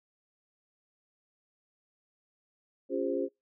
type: chord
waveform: sine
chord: Db major seventh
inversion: none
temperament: equal with one note detuned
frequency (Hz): 277.2 / 349.2 / 405.8 / 523.3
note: Db4 / F4 / Ab4 / C5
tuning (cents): 0 / 0 / -40 / 0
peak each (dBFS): -34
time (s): 2.89-3.29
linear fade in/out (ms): 50
effects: noise-tail reverb RT60 0.2 s tail -25 dB re dry